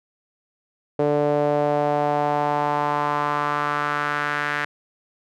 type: tone with band-pass filter sweep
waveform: sawtooth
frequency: 146.83 Hz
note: D3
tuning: in tune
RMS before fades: -22 dBFS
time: 0.99-4.65 s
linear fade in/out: 5 ms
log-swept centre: 500 to 1700 Hz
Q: 2.8
effects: none